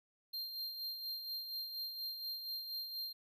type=tone with tremolo; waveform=square; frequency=4186 Hz; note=C8; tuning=in tune; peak=-39 dBFS; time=0.33-3.13 s; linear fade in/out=10 ms; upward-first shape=sine; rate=4.2 Hz; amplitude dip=50%; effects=none

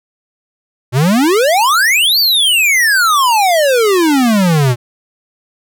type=exponential two-way sweep; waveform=square; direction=up then down; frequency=116.7 to 4704 to 116.7 Hz; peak=-9 dBFS; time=0.92-4.76 s; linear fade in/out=50 ms; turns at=2.19 s; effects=none

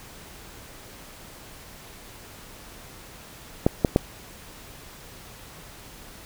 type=clicks; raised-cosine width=2 ms; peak=-3 dBFS; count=3; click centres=3.665 / 3.848 / 3.961 s; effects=pink hiss -45 dBFS RMS until 6.25 s

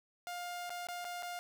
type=tone with dropouts; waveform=sawtooth; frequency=706 Hz; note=F5; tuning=19 cents sharp; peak=-36 dBFS; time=0.27-1.39 s; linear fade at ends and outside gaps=0 ms; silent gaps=0.695-0.703 / 0.87-0.886 / 1.045-1.05 / 1.225-1.23 s; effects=none

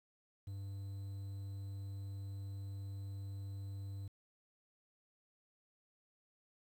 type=tone with quantisation; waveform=triangle; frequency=98.5 Hz; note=G2; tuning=9 cents sharp; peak=-40 dBFS; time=0.47-4.08 s; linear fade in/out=5 ms; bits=11; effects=none

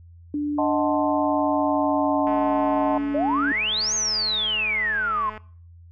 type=tone with pitch glide; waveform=sine; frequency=293.7 to 284 Hz; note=D4 to C#4; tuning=0 to +42 cents; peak=-22 dBFS; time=0.34-3.52 s; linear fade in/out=2 ms; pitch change=-58 cents; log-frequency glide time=0.85-2.54 s
type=chord; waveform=sine; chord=D# diminished seventh; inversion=none; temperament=equal; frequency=622.3 / 740 / 880 / 1046.5 Hz; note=D#5 / F#5 / A5 / C6; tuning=0 / 0 / 0 / 0 cents; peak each=-24 / -27 / -26 / -29 dBFS; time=0.58-2.98 s; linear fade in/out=5 ms
type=click train; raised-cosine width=0.5 ms; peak=-24 dBFS; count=669; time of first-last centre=2.27-5.377 s; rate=215 Hz
type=exponential two-way sweep; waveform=sine; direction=up then down; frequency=554.4 to 6630 to 1023 Hz; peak=-21 dBFS; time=3.14-5.3 s; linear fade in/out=10 ms; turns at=3.94 s
effects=noise-tail reverb RT60 0.5 s tail -21 dB re dry + added 85 Hz sine -44 dBFS peak until 5.91 s

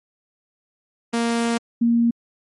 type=tone pair in turn; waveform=sawtooth / sine; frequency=233.1 / 234.1 Hz; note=A#3 / A#3; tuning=0 / +8 cents; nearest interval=unison; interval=8 cents; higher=second; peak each=-15 / -14 dBFS; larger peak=second; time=1.13-1.58 / 1.81-2.11 s; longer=first; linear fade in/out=10 ms; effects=MP3 48 kbps

